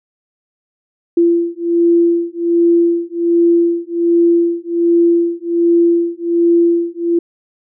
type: beating tone pair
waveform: sine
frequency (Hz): 340.1 / 341.4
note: F4 / F4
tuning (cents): -46 / -39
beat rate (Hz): 1.3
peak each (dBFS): -13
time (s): 1.17-7.19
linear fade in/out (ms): 5
effects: none